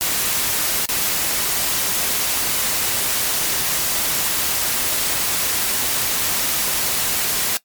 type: noise with dropouts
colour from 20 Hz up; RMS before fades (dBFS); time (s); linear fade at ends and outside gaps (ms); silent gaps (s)
white; -20; 0.01-7.57; 0; 0.856-0.889
effects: noise-tail reverb RT60 0.1 s tail -19 dB re dry + MP3 96 kbps